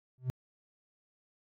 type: tone with exponential growth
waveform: triangle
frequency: 127.8 Hz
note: C3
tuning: 40 cents flat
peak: -22 dBFS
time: 0.18-0.3 s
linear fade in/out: 0 ms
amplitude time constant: 24 ms
effects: tanh soft clip ceiling -24 dBFS